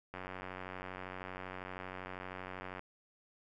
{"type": "click train", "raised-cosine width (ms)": 0.5, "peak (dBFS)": -28, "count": 247, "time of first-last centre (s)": [0.14, 2.794], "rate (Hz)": 92.7, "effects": []}